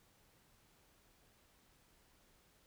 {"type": "silence", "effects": ["pink hiss -70 dBFS RMS until 2.66 s"]}